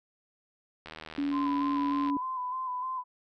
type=click train; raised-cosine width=0.3 ms; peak=-26 dBFS; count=99; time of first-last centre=0.86-2.099 s; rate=79.1 Hz
type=tone; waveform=sine; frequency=283.1 Hz; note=C#4; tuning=37 cents sharp; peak=-27 dBFS; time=1.18-2.17 s; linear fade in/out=2 ms
type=tone with vibrato; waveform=sine; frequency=1017 Hz; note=C6; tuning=50 cents flat; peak=-31 dBFS; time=1.31-3.04 s; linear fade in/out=50 ms; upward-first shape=square; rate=3.3 Hz; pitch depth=31 cents each way
effects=none